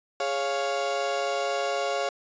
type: chord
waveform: 35% pulse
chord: Db major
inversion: second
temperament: equal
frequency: 415.3 / 554.4 / 698.5 Hz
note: Ab4 / Db5 / F5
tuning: 0 / 0 / 0 cents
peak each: -31 / -27 / -28 dBFS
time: 0.2-2.09 s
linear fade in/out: 2 ms
effects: resampled to 16000 Hz